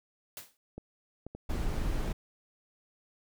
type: noise with exponential decay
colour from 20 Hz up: white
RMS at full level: -40 dBFS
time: 0.37-0.57 s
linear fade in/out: 1 ms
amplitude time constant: 43 ms
type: clicks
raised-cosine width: 2 ms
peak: -28 dBFS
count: 4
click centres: 0.78 / 1.266 / 1.35 / 1.555 s
type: noise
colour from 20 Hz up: brown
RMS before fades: -31 dBFS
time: 1.49-2.13 s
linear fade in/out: 10 ms
effects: none